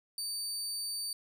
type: tone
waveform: 25% pulse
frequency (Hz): 4600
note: D8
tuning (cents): -37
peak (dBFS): -30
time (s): 0.18-1.13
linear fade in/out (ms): 2
effects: none